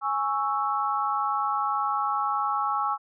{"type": "chord", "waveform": "sine", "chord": "C# minor", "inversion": "second", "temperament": "equal", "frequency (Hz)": [830.6, 1108.7, 1318.5], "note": ["G#5", "C#6", "E6"], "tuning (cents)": [0, 0, 0], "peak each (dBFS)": -28, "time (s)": [0.01, 2.98], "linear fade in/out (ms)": 50, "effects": []}